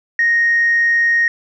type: tone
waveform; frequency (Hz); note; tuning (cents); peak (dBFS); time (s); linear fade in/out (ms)
sine; 1864.7; A#6; 0; -10; 0.19-1.28; 2
effects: tanh soft clip ceiling -7 dBFS